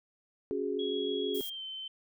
sine chord, C# suspended fourth, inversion none, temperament just, 277.2 / 369.6 / 415.8 Hz, C#4 / F#4 / G#4, 0 / -2 / +2 cents, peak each -37 / -35 / -33 dBFS, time 0.51-1.41 s, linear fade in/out 0 ms
sine tone with pitch glide, 3322 to 3082 Hz, G#7 to G7, 0 to -30 cents, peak -38 dBFS, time 0.79-1.88 s, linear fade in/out 5 ms, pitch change -130 cents, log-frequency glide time 1.33-1.63 s
violet noise, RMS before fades -42 dBFS, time 1.34-1.5 s, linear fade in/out 10 ms
effects none

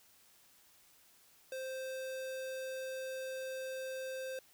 square tone, 523.3 Hz, C5, in tune, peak -40 dBFS, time 1.52-4.39 s, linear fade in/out 2 ms, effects white hiss -65 dBFS RMS until 4.53 s

